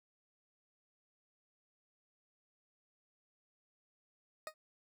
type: tone with exponential decay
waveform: 20% pulse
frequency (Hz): 622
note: D#5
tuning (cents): -1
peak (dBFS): -32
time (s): 4.47-4.54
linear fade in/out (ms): 1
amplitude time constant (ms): 15
effects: none